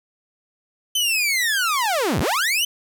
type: linear two-way sweep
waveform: sawtooth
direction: down then up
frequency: 3085 to 57.3 to 3085 Hz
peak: -15 dBFS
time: 0.95-2.65 s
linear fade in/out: 5 ms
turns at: 2.2 s
effects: none